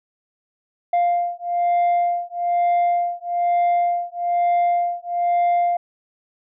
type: beating tone pair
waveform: sine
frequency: 698.5 / 699.6 Hz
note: F5 / F5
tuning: 0 / +3 cents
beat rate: 1.1 Hz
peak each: -18 dBFS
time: 0.93-5.77 s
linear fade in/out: 5 ms
effects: tanh soft clip ceiling -14 dBFS